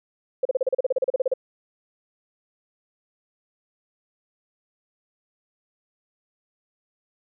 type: tone bursts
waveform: sine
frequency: 520 Hz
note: C5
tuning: 11 cents flat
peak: -17 dBFS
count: 16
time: 0.43-1.338 s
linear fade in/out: 5 ms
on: 23 ms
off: 36 ms
effects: none